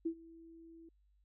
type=tone with ADSR envelope; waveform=sine; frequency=329.6 Hz; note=E4; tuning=in tune; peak=-31 dBFS; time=0.05-0.89 s; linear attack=11 ms; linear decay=79 ms; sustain=-22 dB; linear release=4 ms; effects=added 50 Hz sine -68 dBFS peak until 1.24 s